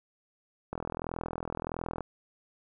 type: click train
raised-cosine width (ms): 1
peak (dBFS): -20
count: 54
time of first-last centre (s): 0.73-2.007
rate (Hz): 41.5
effects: none